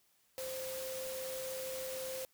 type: tone in noise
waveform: sine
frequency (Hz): 522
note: C5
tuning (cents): -4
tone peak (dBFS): -40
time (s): 0.38-2.25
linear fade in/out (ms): 0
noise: white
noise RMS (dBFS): -45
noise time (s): 0.38-2.25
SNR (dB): +2
effects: white hiss -72 dBFS RMS until 2.33 s